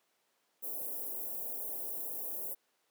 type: band-stop noise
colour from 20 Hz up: white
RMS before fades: -39 dBFS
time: 0.62-2.55 s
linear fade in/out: 20 ms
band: 640 to 12000 Hz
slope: 24 dB/octave
effects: pink hiss -75 dBFS RMS until 2.9 s + high-pass 400 Hz 12 dB/octave